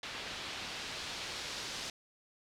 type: noise with low-pass filter sweep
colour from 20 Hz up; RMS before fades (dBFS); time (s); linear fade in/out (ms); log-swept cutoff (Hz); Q
white; -42; 0.03-1.9; 2; 3400 to 5100; 1.2
effects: none